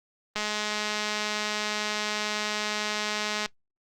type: click train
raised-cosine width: 0.2 ms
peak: -12 dBFS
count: 655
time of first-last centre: 0.36-3.46 s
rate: 211 Hz
effects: noise-tail reverb RT60 0.1 s tail -19 dB re dry + Opus 32 kbps